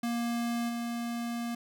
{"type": "tone with level steps", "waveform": "square", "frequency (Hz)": 235.6, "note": "A#3", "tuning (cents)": 19, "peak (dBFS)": [-30, -33], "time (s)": [0.03, 1.55], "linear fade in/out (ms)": 5, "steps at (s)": 0.68, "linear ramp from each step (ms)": 20, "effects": []}